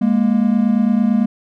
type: tone pair together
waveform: triangle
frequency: 206.2 / 235.1 Hz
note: G#3 / A#3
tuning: -12 / +15 cents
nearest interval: major second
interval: 227 cents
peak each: -13 dBFS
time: 0.01-1.26 s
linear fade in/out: 10 ms
effects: none